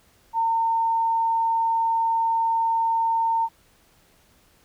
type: tone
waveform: sine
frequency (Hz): 910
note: A#5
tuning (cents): -42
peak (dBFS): -19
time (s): 0.33-3.49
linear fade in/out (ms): 50
effects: pink hiss -59 dBFS RMS until 4.64 s